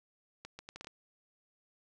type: accelerating click train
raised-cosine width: 0.2 ms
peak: -28 dBFS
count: 7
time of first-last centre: 0.45-0.871 s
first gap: 140 ms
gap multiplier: 0.71
effects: none